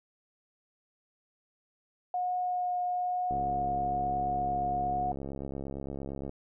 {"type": "tone with vibrato", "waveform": "sine", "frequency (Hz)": 722, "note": "F#5", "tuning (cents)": -43, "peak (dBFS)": -28, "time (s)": [2.14, 5.12], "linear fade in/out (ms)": 2, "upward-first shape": "triangle", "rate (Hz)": 1.1, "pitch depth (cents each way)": 10}
{"type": "click train", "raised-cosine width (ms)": 2, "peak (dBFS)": -25, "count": 206, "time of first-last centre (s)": [3.31, 6.294], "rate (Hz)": 68.7}
{"effects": []}